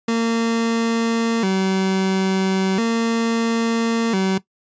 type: tone with vibrato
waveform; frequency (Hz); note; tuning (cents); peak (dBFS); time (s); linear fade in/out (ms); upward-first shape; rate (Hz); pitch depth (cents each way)
30% pulse; 208.9; G#3; +10; -14; 0.08-4.38; 5; square; 0.37; 160
effects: noise-tail reverb RT60 0.1 s tail -17 dB re dry + resampled to 16000 Hz